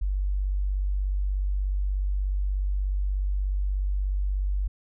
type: tone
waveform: sine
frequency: 48.34 Hz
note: G1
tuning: 23 cents flat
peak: -23 dBFS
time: 0.01-4.68 s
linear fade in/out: 10 ms
effects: none